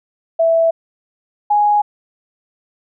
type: tone pair in turn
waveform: sine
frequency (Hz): 659.3 / 830.7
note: E5 / G#5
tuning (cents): 0 / 0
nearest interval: major third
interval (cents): 400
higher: second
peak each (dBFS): -10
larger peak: neither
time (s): 0.39-0.71 / 1.5-1.82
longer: neither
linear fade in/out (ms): 10
effects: none